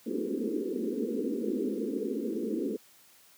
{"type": "band-pass noise", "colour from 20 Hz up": "pink", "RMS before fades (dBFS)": -32, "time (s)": [0.06, 2.77], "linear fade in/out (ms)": 10, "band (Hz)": [210, 480], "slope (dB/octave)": 96, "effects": ["white hiss -59 dBFS RMS until 3.37 s", "high-pass 100 Hz 12 dB/octave"]}